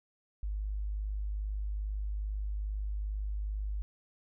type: tone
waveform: sine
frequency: 51.2 Hz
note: G#1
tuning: 24 cents flat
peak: -32 dBFS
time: 0.43-3.82 s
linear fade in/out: 0 ms
effects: none